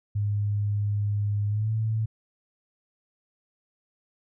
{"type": "tone with pitch glide", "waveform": "sine", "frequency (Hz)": [103, 110.39], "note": ["G#2", "A2"], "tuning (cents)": [-14, 6], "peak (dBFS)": -23, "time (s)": [0.15, 2.06], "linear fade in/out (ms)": 10, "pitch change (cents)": 120, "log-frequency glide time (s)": [1.48, 1.71], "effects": []}